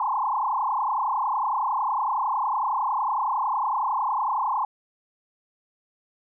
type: tone with frequency modulation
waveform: sine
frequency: 953 Hz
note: A#5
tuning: 38 cents sharp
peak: -22 dBFS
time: 0-4.65 s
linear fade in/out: 2 ms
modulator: 30.9 Hz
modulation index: 4.4
effects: none